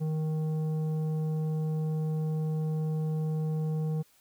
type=tone with tanh clipping; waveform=triangle; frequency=156.3 Hz; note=D#3; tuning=8 cents sharp; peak=-29 dBFS; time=0-4.03 s; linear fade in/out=20 ms; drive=13 dB; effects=white hiss -64 dBFS RMS until 4.2 s